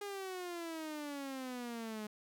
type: exponential sweep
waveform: sawtooth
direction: down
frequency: 411.6 to 210 Hz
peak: -37 dBFS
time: 0.01-2.07 s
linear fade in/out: 5 ms
effects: none

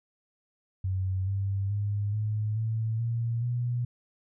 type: tone with pitch steps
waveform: sine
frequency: 94.2 / 98.26 / 102.49 / 106.9 / 111.51 / 116.31 / 121.32 Hz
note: F#2 / G2 / G#2 / A2 / A2 / A#2 / B2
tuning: +32 / +5 / -22 / -49 / +24 / -3 / -30 cents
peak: -26 dBFS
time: 0.84-3.85 s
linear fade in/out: 5 ms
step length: 430 ms
effects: none

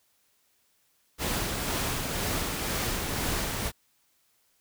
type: noise with tremolo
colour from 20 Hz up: pink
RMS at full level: -29 dBFS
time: 1.18-3.72 s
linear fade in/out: 50 ms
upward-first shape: sine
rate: 2 Hz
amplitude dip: 30%
effects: white hiss -69 dBFS RMS until 4.6 s

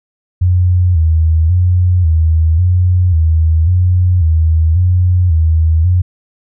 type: tone with vibrato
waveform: sine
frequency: 85 Hz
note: F2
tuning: 46 cents flat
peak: -7 dBFS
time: 0.41-6.02 s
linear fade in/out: 10 ms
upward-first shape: square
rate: 0.92 Hz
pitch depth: 100 cents each way
effects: none

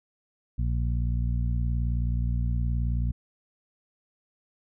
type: harmonic tone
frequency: 59 Hz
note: A#1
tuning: 22 cents sharp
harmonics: 1 / 2 / 3 / 4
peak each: -25 / -29 / -37 / -40 dBFS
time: 0.58-3.12 s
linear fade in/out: 10 ms
effects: none

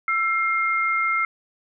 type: tone pair together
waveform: sine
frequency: 1337 / 2122 Hz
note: E6 / C7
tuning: +24 / +24 cents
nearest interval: minor sixth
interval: 800 cents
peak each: -22 dBFS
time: 0.08-1.25 s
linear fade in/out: 2 ms
effects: none

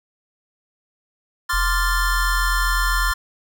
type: chord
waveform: square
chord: D minor seventh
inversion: third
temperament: equal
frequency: 1046.5 / 1174.7 / 1396.9 / 1760 Hz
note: C6 / D6 / F6 / A6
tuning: 0 / 0 / 0 / 0 cents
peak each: -26 / -30 / -25 / -25 dBFS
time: 1.49-3.14 s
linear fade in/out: 10 ms
type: tone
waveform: sine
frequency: 44.06 Hz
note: F1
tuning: 16 cents sharp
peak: -20 dBFS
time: 1.53-3.12 s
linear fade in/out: 10 ms
effects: none

